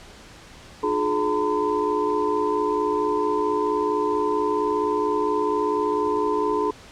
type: tone cluster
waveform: sine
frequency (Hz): 304 / 359.4 / 423.8 / 914 / 1013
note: D#4 / F4 / G#4 / A#5 / B5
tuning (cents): -40 / +50 / +35 / -34 / +44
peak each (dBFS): -28 / -30 / -23 / -29 / -26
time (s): 0.83-6.71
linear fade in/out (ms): 5
effects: pink hiss -45 dBFS RMS until 6.91 s + low-pass 7000 Hz 12 dB/octave